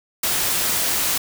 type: noise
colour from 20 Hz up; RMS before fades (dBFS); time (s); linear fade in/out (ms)
white; -21; 0.23-1.18; 5
effects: none